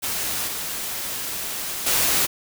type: noise with level steps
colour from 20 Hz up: white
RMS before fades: -26 / -29 / -20 dBFS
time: 0.02-2.27 s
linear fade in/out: 20 ms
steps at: 0.47 / 1.86 s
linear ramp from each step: 10 ms
effects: none